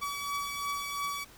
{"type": "beating tone pair", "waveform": "sawtooth", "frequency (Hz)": [1140, 1142.9], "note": ["C#6", "D6"], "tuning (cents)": [48, -47], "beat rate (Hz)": 2.9, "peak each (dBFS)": [-30, -36], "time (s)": [0.01, 1.25], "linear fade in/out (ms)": 20, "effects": ["pink hiss -54 dBFS RMS until 1.37 s"]}